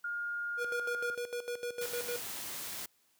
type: tone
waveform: sine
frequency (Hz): 1418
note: F6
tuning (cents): +26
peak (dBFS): -34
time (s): 0.04-1.15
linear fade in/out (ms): 5
type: tone with tremolo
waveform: square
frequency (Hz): 482.7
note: B4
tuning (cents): -40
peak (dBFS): -35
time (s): 0.57-2.22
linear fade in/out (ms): 50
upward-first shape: square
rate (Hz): 6.6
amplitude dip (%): 75
type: noise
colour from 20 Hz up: white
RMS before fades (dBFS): -41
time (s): 1.81-2.86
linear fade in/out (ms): 5
effects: white hiss -71 dBFS RMS until 3.19 s + high-pass 80 Hz 12 dB/octave